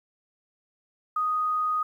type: tone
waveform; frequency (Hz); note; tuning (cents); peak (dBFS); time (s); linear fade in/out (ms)
sine; 1244.5; D#6; 0; -23; 1.16-1.83; 5
effects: 10-bit